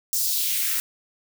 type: noise with high-pass filter sweep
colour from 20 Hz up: blue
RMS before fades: -24 dBFS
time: 0.13-0.8 s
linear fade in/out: 0 ms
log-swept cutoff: 6200 to 1400 Hz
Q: 1.9
effects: none